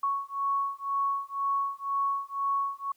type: beating tone pair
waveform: sine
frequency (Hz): 1108.7 / 1110.7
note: C#6 / C#6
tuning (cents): 0 / +3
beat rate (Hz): 2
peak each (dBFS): -30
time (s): 0.03-2.92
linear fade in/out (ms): 5
effects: white hiss -68 dBFS RMS until 2.96 s